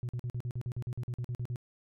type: tone bursts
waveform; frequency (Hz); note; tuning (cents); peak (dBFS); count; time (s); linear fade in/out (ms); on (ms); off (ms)
sine; 122; B2; -21; -30; 15; 0.03-1.559; 0; 59; 46
effects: tanh soft clip ceiling -31 dBFS